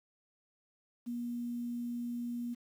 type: tone with quantisation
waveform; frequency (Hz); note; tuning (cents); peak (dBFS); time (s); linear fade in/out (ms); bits
sine; 239.4; A#3; +46; -35; 1.06-2.55; 20; 10
effects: none